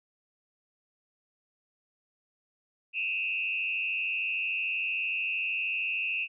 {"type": "tone with frequency modulation", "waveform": "sine", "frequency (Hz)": 2624, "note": "E7", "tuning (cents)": -9, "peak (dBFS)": -28, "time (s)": [2.93, 6.28], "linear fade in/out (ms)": 50, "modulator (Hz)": 93.2, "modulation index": 1.5, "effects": []}